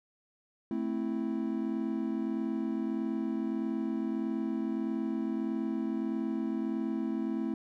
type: chord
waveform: triangle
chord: A minor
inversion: none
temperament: equal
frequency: 220 / 261.6 / 329.6 Hz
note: A3 / C4 / E4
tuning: 0 / 0 / 0 cents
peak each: -32 / -33 / -33 dBFS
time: 0.71-7.54 s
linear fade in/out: 2 ms
effects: none